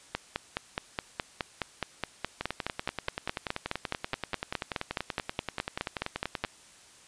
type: two click trains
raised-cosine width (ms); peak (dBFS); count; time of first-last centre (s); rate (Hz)
0.3; -13 / -15; 31 / 43; 0.15-6.439 / 2.41-6.448; 4.77 / 10.4
effects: white hiss -55 dBFS RMS until 7.07 s + resampled to 22050 Hz